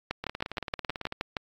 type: two click trains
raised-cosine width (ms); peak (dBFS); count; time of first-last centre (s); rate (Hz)
0.3; -18 / -13; 17 / 9; 0.24-1.124 / 0.11-1.368; 18.1 / 6.36
effects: AAC 48 kbps